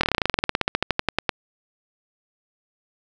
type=slowing click train; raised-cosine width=0.3 ms; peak=-3 dBFS; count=24; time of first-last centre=0.01-1.292 s; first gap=24 ms; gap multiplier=1.07; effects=none